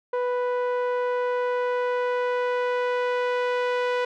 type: tone with low-pass filter sweep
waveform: sawtooth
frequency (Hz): 493.9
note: B4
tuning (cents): 0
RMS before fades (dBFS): -25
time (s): 0.13-4.05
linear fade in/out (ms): 5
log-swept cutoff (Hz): 1100 to 2700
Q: 0.78
effects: none